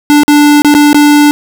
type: tone with dropouts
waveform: square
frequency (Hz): 293.7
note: D4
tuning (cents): 0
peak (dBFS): -3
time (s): 0.1-1.31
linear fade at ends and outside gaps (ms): 0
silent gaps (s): 0.234-0.28 / 0.62-0.647 / 0.741-0.749 / 0.93-0.945
effects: none